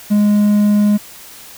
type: tone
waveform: triangle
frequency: 207.5 Hz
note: G#3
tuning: 1 cent flat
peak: -7 dBFS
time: 0.1-0.98 s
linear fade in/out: 20 ms
effects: white hiss -37 dBFS RMS until 1.57 s